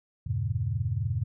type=chord; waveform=sine; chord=E diminished seventh; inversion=none; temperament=just; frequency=82.41 / 98.89 / 118.67 / 142.4 Hz; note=E2 / G2 / Bb2 / Db3; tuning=0 / +16 / +31 / +47 cents; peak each=-35 / -30 / -30 / -35 dBFS; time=0.26-1.24 s; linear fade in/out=10 ms; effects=none